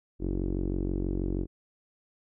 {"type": "tone with low-pass filter", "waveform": "sawtooth", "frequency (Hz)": 46.25, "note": "F#1", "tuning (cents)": 0, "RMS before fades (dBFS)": -30, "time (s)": [0.19, 1.47], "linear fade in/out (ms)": 50, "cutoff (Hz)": 340, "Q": 4.3, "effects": []}